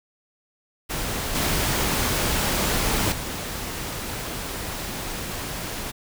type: noise with level steps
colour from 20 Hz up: pink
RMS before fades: -28 / -23 / -31 dBFS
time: 0.89-5.92 s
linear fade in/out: 20 ms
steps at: 1.35 / 3.12 s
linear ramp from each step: 2 ms
effects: none

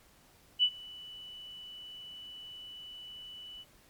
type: tone with ADSR envelope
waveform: sine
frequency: 2970 Hz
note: F#7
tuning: 6 cents sharp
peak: -20 dBFS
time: 0.59-3.65 s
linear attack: 40 ms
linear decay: 65 ms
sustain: -24 dB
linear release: 39 ms
effects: pink hiss -62 dBFS RMS until 3.89 s + MP3 96 kbps

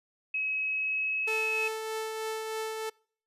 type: tone with pitch glide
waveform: sine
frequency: 2558 to 2576 Hz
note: D#7 to E7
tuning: +47 to -41 cents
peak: -28 dBFS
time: 0.34-1.68 s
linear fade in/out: 5 ms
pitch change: +12 cents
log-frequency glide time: 0.64-1.4 s
type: tone with tremolo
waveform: sawtooth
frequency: 440 Hz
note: A4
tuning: in tune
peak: -27 dBFS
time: 1.27-2.9 s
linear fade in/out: 10 ms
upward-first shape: triangle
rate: 3.2 Hz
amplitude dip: 35%
effects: noise-tail reverb RT60 0.5 s tail -26 dB re dry + resampled to 32000 Hz

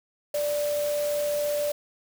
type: tone in noise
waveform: sine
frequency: 587 Hz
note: D5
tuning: 1 cent flat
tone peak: -24 dBFS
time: 0.34-1.72 s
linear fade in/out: 5 ms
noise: white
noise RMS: -37 dBFS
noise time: 0.34-1.72 s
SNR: +10 dB
effects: none

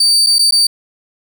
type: tone with dropouts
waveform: 35% pulse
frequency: 4613 Hz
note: D8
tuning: 32 cents flat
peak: -7 dBFS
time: 0-0.67 s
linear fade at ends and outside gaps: 5 ms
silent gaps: 0.264-0.268 / 0.385-0.391 / 0.51-0.522 s
effects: 8-bit

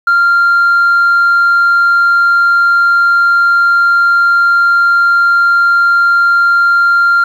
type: tone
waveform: sine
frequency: 1390 Hz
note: F6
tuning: 9 cents flat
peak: -4 dBFS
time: 0.07-7.24 s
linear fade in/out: 5 ms
effects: tanh soft clip ceiling -4 dBFS + 7-bit

